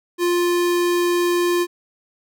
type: tone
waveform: square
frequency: 350.2 Hz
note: F4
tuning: 5 cents sharp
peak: -17 dBFS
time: 0.18-1.67 s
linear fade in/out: 50 ms
effects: none